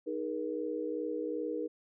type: chord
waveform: sine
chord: D# suspended fourth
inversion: none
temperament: equal with one note detuned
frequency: 311.1 / 415.3 / 477.9 Hz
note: D#4 / G#4 / A#4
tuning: 0 / 0 / +43 cents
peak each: -37 / -39 / -36 dBFS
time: 0.06-1.68 s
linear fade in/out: 20 ms
effects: none